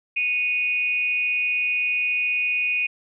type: tone with amplitude modulation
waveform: sine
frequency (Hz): 2483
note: D#7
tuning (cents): -4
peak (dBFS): -17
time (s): 0.16-2.87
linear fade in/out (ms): 10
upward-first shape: sine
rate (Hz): 285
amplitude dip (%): 65
effects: none